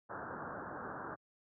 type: low-pass noise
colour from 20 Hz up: white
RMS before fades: -44 dBFS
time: 0.09-1.16 s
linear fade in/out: 20 ms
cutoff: 1600 Hz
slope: 96 dB/octave
effects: high-pass 100 Hz 12 dB/octave